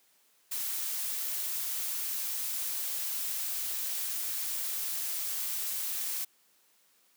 blue noise, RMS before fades -34 dBFS, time 0.51-6.25 s, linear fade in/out 10 ms, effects white hiss -67 dBFS RMS until 7.16 s + high-pass 200 Hz 12 dB/octave

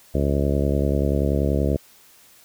harmonic tone, 70.4 Hz, C#2, 27 cents sharp, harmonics 1 / 2 / 3 / 4 / 5 / 6 / 7 / 8 / 9, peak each -22 / -25 / -27 / -28 / -29 / -30 / -30 / -31 / -32 dBFS, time 0.14-1.77 s, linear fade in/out 10 ms, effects white hiss -52 dBFS RMS until 2.44 s

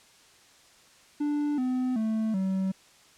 triangle tone with pitch steps, 293.7 / 254.2 / 220 / 190.44 Hz, D4 / C4 / A3 / G3, 0 / -50 / 0 / -50 cents, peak -23 dBFS, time 1.2-2.72 s, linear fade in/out 10 ms, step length 380 ms, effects white hiss -57 dBFS RMS until 3.17 s + low-pass 8000 Hz 12 dB/octave

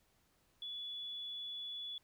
triangle tone, 3423 Hz, A7, 48 cents flat, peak -38 dBFS, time 0.62-1.98 s, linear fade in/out 2 ms, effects tanh soft clip ceiling -40 dBFS + pink hiss -74 dBFS RMS until 2.03 s

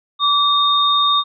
sine tone pair together, 1158 / 3676 Hz, D6 / A#7, -25 / -25 cents, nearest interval octave + minor sixth, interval 2000 cents, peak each -15 dBFS, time 0.19-1.24 s, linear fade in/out 50 ms, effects none

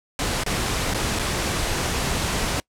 pink noise with dropouts, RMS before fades -24 dBFS, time 0.19-2.6 s, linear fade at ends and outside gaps 1 ms, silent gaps 0.436-0.463 / 0.938-0.945 / 1.189-1.194 s, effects noise-tail reverb RT60 0.1 s tail -24 dB re dry + low-pass 10000 Hz 12 dB/octave

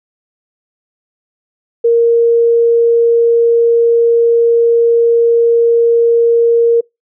sine tone, 466.2 Hz, A#4, in tune, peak -6 dBFS, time 1.84-6.81 s, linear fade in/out 10 ms, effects noise-tail reverb RT60 0.2 s tail -26 dB re dry

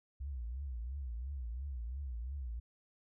sine tone with vibrato, 63.5 Hz, B1, 49 cents sharp, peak -38 dBFS, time 0.2-2.6 s, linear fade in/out 10 ms, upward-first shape triangle, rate 2.9 Hz, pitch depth 240 cents each way, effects none

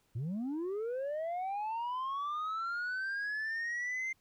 sine linear sweep, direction up, 104.9 to 2101 Hz, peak -31 dBFS, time 0.15-4.13 s, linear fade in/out 10 ms, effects tanh soft clip ceiling -33 dBFS + pink hiss -73 dBFS RMS until 4.2 s

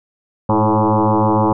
sine tone with frequency modulation, 327.3 Hz, E4, 12 cents flat, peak -11 dBFS, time 0.49-1.53 s, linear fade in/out 5 ms, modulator 108 Hz, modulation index 6.7, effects none

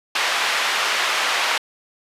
white band-pass noise, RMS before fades -21 dBFS, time 0.15-1.58 s, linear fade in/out 5 ms, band 730 to 2900 Hz, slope 12 dB/octave, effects resampled to 32000 Hz

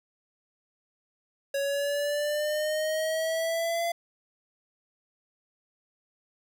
square exponential sweep, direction up, 554.4 to 684 Hz, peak -27 dBFS, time 1.54-3.92 s, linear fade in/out 5 ms, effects none

